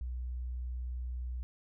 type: tone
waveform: sine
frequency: 61.74 Hz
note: B1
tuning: in tune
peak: -35 dBFS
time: 0.01-1.43 s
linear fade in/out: 0 ms
effects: none